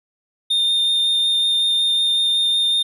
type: tone with vibrato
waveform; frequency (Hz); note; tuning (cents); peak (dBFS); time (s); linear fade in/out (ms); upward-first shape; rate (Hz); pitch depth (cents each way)
triangle; 3636; A#7; -44; -14; 0.5-2.83; 10; sine; 5.4; 9
effects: none